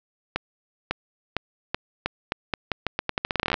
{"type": "accelerating click train", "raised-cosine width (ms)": 0.3, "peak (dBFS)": -7, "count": 23, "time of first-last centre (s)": [0.36, 3.542], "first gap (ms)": 550, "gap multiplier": 0.83, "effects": ["low-pass 5000 Hz 12 dB/octave"]}